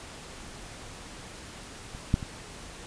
clicks, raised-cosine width 5 ms, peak -29 / -9 / -24 dBFS, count 3, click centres 1.949 / 2.141 / 2.228 s, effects pink hiss -44 dBFS RMS until 2.86 s + resampled to 22050 Hz

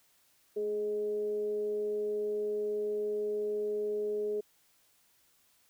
sine tone with frequency modulation, 419.1 Hz, G#4, 16 cents sharp, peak -30 dBFS, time 0.56-4.41 s, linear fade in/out 10 ms, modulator 206 Hz, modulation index 0.26, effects white hiss -68 dBFS RMS until 5.69 s

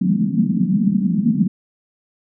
pink band-pass noise, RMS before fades -17 dBFS, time 0.01-1.48 s, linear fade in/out 10 ms, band 170 to 230 Hz, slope 48 dB/octave, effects none

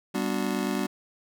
square chord, G major seventh, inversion none, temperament just, 196 / 245 / 294 / 367.5 Hz, G3 / B3 / D4 / F#4, 0 / -14 / +2 / -12 cents, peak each -31 / -32 / -33 / -34 dBFS, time 0.14-0.87 s, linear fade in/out 10 ms, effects none

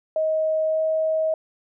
sine tone with pitch glide, 630 to 634.4 Hz, D#5 to D#5, +21 to +33 cents, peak -19 dBFS, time 0.16-1.34 s, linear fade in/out 2 ms, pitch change +12 cents, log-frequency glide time 0.66-0.81 s, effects none

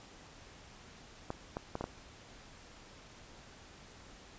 clicks, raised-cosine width 1 ms, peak -22 dBFS, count 5, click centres 1.304 / 1.569 / 1.754 / 1.81 / 1.841 s, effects pink hiss -55 dBFS RMS until 4.38 s + resampled to 16000 Hz

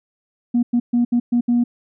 sine tone bursts at uneven times, 240 Hz, B3, 49 cents flat, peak -12 dBFS, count 6, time 0.54-0.63 / 0.73-0.8 / 0.93-1.05 / 1.12-1.2 / 1.32-1.41 / 1.48-1.64 s, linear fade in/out 10 ms, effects tanh soft clip ceiling -10 dBFS

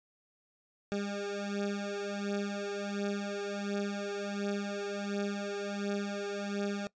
20% pulse beating tone pair, 201.4 / 202.8 Hz, G3 / G#3, +47 / -41 cents, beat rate 1.4 Hz, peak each -31 / -33 dBFS, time 0.92-6.87 s, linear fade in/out 0 ms, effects noise-tail reverb RT60 0.1 s tail -21 dB re dry + resampled to 16000 Hz

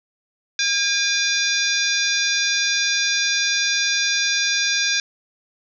harmonic tone with a mistuned harmonic, 809 Hz, G#5, 46 cents flat, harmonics 2 / 3 / 4 / 5 / 6 / 7 / 8, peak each -24 / -25 / -25 / -28 / -25 / -25 / -30 dBFS, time 0.59-5 s, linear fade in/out 2 ms, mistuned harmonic 4, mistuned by +150 cents, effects none

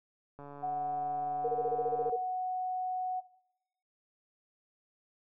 click train, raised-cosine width 1 ms, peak -34 dBFS, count 245, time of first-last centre 0.39-2.096 s, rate 143 Hz
sine tone, 739 Hz, F#5, 2 cents flat, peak -31 dBFS, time 0.62-3.21 s, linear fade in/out 20 ms
sine tone bursts, 466.2 Hz, A#4, in tune, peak -28 dBFS, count 11, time 1.44-2.164 s, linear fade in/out 10 ms, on 44 ms, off 24 ms
effects noise-tail reverb RT60 0.8 s tail -17 dB re dry

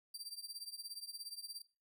sawtooth tone with tremolo, 4699 Hz, D8, in tune, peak -39 dBFS, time 0.14-1.62 s, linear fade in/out 5 ms, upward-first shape triangle, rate 17 Hz, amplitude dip 95%, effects noise-tail reverb RT60 0.3 s tail -17 dB re dry

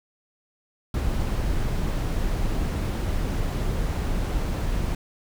brown noise, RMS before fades -25 dBFS, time 0.94-4.95 s, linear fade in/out 2 ms, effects none

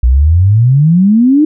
sine exponential sweep, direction up, 58.1 to 314.5 Hz, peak -4 dBFS, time 0.03-1.45 s, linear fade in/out 5 ms, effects none

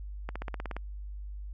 accelerating click train, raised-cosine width 0.5 ms, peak -21 dBFS, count 9, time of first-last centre 0.29-0.766 s, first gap 66 ms, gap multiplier 0.97, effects added 50 Hz sine -37 dBFS peak until 1.53 s + MP3 48 kbps

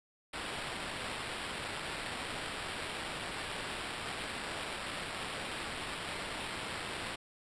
blue noise with sample-and-hold, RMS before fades -40 dBFS, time 0.33-7.16 s, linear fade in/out 10 ms, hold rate 6300 Hz, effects resampled to 22050 Hz

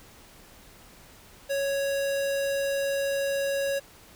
square tone, 554.4 Hz, C#5, in tune, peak -26 dBFS, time 1.49-3.8 s, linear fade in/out 20 ms, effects pink hiss -52 dBFS RMS until 4.15 s

